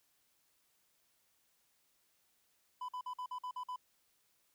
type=tone bursts; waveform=triangle; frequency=1000 Hz; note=B5; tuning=21 cents sharp; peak=-37 dBFS; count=8; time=2.81-3.761 s; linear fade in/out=5 ms; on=76 ms; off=49 ms; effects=white hiss -75 dBFS RMS until 4.54 s